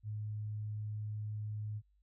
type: tone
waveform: sine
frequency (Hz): 106.2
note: G#2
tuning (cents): +39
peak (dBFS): -37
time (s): 0.03-1.82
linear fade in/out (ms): 50
effects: added 50 Hz sine -68 dBFS peak until 2.02 s